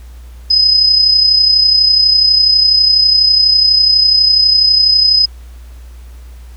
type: tone with amplitude modulation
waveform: sine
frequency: 5040 Hz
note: D#8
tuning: 21 cents sharp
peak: -4 dBFS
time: 0.5-5.26 s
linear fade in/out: 10 ms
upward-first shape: sine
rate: 32.1 Hz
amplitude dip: 50%
effects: added 60 Hz sine -30 dBFS peak until 6.56 s + pink hiss -47 dBFS RMS until 6.56 s